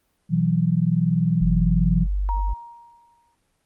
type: chord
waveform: sine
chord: B suspended fourth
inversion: none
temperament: equal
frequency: 123.47 / 164.81 / 185 Hz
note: B2 / E3 / F#3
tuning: 0 / 0 / 0 cents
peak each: -25 / -19 / -23 dBFS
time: 0.29-2.07 s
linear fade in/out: 50 ms
type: tone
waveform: sine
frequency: 48.64 Hz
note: G1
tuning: 13 cents flat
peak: -20 dBFS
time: 1.41-2.54 s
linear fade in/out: 10 ms
type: tone with exponential decay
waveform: sine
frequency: 940 Hz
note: A#5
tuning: 14 cents sharp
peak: -24 dBFS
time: 2.29-3.35 s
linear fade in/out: 0 ms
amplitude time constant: 230 ms
effects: pink hiss -69 dBFS RMS until 3.65 s + Opus 32 kbps